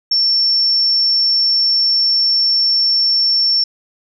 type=tone; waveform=sine; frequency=5430 Hz; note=F8; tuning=50 cents flat; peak=-11 dBFS; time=0.11-3.64 s; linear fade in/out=5 ms; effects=none